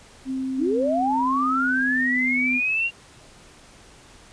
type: tone with pitch glide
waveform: sine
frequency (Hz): 263 to 252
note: C4 to B3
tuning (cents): +9 to +35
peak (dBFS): -24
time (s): 0.25-2.61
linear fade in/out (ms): 50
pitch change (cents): -74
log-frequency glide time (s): 1.52-2.19
type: linear sweep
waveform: sine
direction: up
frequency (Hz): 258.1 to 2794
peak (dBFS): -20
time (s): 0.57-2.91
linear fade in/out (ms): 50
effects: pink hiss -49 dBFS RMS until 4.32 s + resampled to 22050 Hz